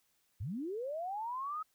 sine linear sweep, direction up, 77.78 to 1287 Hz, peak -36 dBFS, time 0.4-1.63 s, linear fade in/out 10 ms, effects white hiss -75 dBFS RMS until 1.74 s

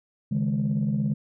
sine chord, C# suspended second, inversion none, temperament just, 138.59 / 155.92 / 207.9 Hz, C#3 / D#3 / G#3, 0 / +4 / +2 cents, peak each -26 / -27 / -24 dBFS, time 0.31-1.14 s, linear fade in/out 10 ms, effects tanh soft clip ceiling -17 dBFS

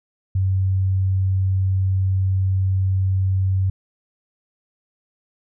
sine tone, 95 Hz, F#2, 46 cents sharp, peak -16 dBFS, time 0.35-3.7 s, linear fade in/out 5 ms, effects none

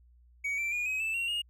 triangle tone with pitch steps, 2254 / 2344 / 2438 / 2536 / 2637 / 2743 / 2853 Hz, C#7 / D7 / D#7 / D#7 / E7 / F7 / F7, +28 / -4 / -36 / +32 / 0 / -32 / +36 cents, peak -28 dBFS, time 0.44-1.42 s, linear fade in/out 10 ms, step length 140 ms, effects added 60 Hz sine -57 dBFS peak until 1.49 s

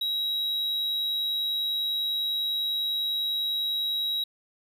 triangle tone, 3850 Hz, B7, 45 cents flat, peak -24 dBFS, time 0.01-4.24 s, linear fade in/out 5 ms, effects none

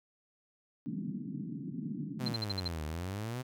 pink band-pass noise, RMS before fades -39 dBFS, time 0.86-2.33 s, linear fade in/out 0 ms, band 150 to 290 Hz, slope 48 dB/octave
sawtooth exponential two-way sweep, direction down then up, 131.6 to 75 to 131.6 Hz, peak -32 dBFS, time 2.19-3.43 s, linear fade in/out 20 ms, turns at 2.85 s
sine tone bursts, 4127 Hz, C8, 25 cents flat, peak -32 dBFS, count 6, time 2.26-2.68 s, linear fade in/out 5 ms, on 25 ms, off 54 ms
effects none

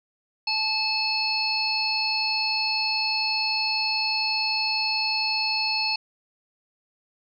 harmonic tone, 869 Hz, A5, 22 cents flat, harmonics 1 / 3 / 5 / 6, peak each -31 / -28 / -25 / -31 dBFS, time 0.47-5.96 s, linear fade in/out 5 ms, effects none

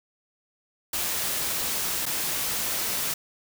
white noise with dropouts, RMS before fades -28 dBFS, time 0.93-3.14 s, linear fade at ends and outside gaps 5 ms, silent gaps 2.056-2.063 s, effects none

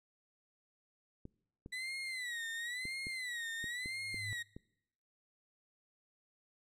clicks, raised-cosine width 3 ms, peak -34 dBFS, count 8, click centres 1.254 / 1.661 / 2.854 / 3.069 / 3.642 / 3.859 / 4.144 / 4.565 s
35% pulse tone with vibrato, 1975.5 Hz, B6, in tune, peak -37 dBFS, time 1.72-4.43 s, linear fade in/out 10 ms, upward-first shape sine, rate 0.97 Hz, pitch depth 140 cents each way
sine tone with exponential growth, 103.83 Hz, G#2, in tune, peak -39 dBFS, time 3.77-4.33 s, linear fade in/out 0 ms, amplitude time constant 120 ms
effects noise-tail reverb RT60 0.8 s tail -24 dB re dry + low-pass 10000 Hz 12 dB/octave

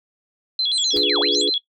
sine tone with vibrato, 3704 Hz, A#7, 12 cents flat, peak -18 dBFS, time 0.59-1.58 s, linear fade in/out 2 ms, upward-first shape square, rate 7.9 Hz, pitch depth 170 cents each way
sine linear two-way sweep, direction down then up, 9140 to 493.9 to 9140 Hz, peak -25 dBFS, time 0.72-1.46 s, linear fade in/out 50 ms, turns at 1.2 s
sine chord, D diminished seventh, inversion none, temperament equal, 293.7 / 349.2 / 415.3 / 493.9 Hz, D4 / F4 / Ab4 / Cb5, 0 / 0 / 0 / 0 cents, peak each -26 / -27 / -24 / -29 dBFS, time 0.93-1.5 s, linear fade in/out 10 ms
pink noise with exponential decay, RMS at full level -34 dBFS, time 0.96-1.12 s, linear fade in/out 2 ms, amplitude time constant 33 ms
effects noise-tail reverb RT60 0.1 s tail -18 dB re dry

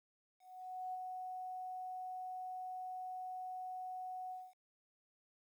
sine tone with ADSR envelope, 740 Hz, F#5, in tune, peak -39 dBFS, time 0.39-4.54 s, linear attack 550 ms, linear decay 20 ms, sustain -3 dB, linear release 230 ms, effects 12-bit

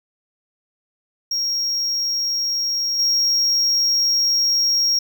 triangle tone with level steps, 5588 Hz, F8, in tune, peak -18 / -14 dBFS, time 1.31-4.99 s, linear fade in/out 5 ms, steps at 2.99 s, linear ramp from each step 2 ms, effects none

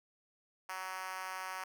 5% pulse tone with high-pass filter, 187.2 Hz, F#3, 20 cents sharp, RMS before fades -42 dBFS, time 0.69-1.64 s, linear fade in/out 2 ms, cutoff 910 Hz, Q 1.8, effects none

